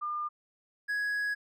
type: tone pair in turn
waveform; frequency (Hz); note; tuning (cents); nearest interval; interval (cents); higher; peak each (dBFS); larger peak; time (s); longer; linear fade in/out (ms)
sine / triangle; 1204 / 1668; D6 / G#6; +43 / +7; tritone; 564; second; -31 / -27; second; 0.01-0.29 / 0.88-1.35; second; 20
effects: none